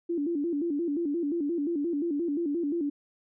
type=tone with vibrato; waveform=sine; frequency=313.5 Hz; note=D#4; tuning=13 cents sharp; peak=-26 dBFS; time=0.09-2.9 s; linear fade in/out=10 ms; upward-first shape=square; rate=5.7 Hz; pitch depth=150 cents each way; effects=none